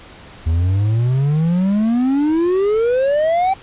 triangle exponential sweep, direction up, 78.4 to 784 Hz, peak -11 dBFS, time 0.46-3.54 s, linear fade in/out 10 ms, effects pink hiss -40 dBFS RMS until 3.62 s + resampled to 8000 Hz

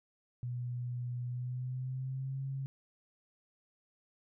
sine tone with pitch glide, 122.6 to 135.25 Hz, B2 to C#3, -12 to -42 cents, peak -35 dBFS, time 0.43-2.66 s, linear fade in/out 0 ms, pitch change +170 cents, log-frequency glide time 1.26-2.42 s, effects none

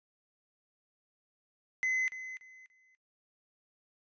triangle tone with echo, 2039 Hz, C7, 45 cents flat, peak -26 dBFS, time 1.83-2.08 s, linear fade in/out 0 ms, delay 290 ms, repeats 3, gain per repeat -12 dB, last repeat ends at 2.95 s, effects noise-tail reverb RT60 0.1 s tail -18 dB re dry + resampled to 16000 Hz

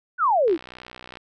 sine exponential sweep, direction down, 1543 to 292.7 Hz, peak -16 dBFS, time 0.18-0.58 s, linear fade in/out 50 ms
click train, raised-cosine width 0.3 ms, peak -23 dBFS, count 44, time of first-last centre 0.48-1.171 s, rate 62.2 Hz
effects none

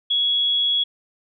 sine tone, 3348 Hz, G#7, 13 cents sharp, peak -17 dBFS, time 0.1-0.84 s, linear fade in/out 10 ms, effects none

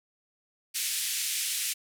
white band-pass noise, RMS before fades -31 dBFS, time 0.74-1.74 s, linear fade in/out 20 ms, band 2100 to 12000 Hz, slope 24 dB/octave, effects none

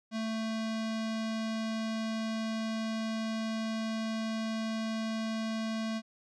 square tone with low-pass filter, 221.9 Hz, A3, 15 cents sharp, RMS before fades -34 dBFS, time 0.11-6.02 s, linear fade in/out 50 ms, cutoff 5200 Hz, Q 1.5, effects none

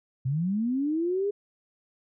sine linear sweep, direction up, 123.1 to 415.3 Hz, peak -24 dBFS, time 0.25-1.31 s, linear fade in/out 10 ms, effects none

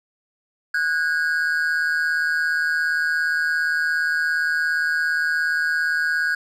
triangle tone pair together, 1471.7 / 1629 Hz, F#6 / G#6, -10 / -34 cents, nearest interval major second, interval 176 cents, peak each -20 dBFS, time 0.74-6.35 s, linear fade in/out 5 ms, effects none

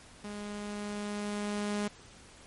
sawtooth tone with level ramp, 206.7 Hz, G#3, 8 cents flat, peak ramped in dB -35 to -26 dBFS, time 0.24-1.88 s, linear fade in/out 5 ms, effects pink hiss -54 dBFS RMS until 2.46 s + MP3 48 kbps

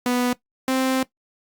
sawtooth tone pair in turn, 246.9 / 261.6 Hz, B3 / C4, 0 / 0 cents, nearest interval minor second, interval 100 cents, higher second, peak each -15 dBFS, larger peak neither, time 0.06-0.33 / 0.68-1.03 s, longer second, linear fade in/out 2 ms, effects noise-tail reverb RT60 0.1 s tail -17 dB re dry + Opus 48 kbps

